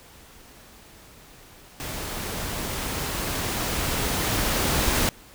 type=noise with level ramp; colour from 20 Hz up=pink; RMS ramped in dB=-33 to -22 dBFS; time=1.8-5.09 s; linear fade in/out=0 ms; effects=pink hiss -49 dBFS RMS until 5.34 s